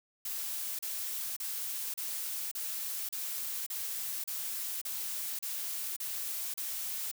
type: noise bursts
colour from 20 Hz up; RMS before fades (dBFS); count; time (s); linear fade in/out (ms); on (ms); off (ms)
blue; -37; 12; 0.25-7.115; 5; 540; 35
effects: none